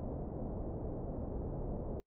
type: low-pass noise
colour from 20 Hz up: pink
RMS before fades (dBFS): -40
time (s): 0-2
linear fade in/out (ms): 0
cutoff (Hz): 660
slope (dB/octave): 24
effects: noise-tail reverb RT60 0.1 s tail -24 dB re dry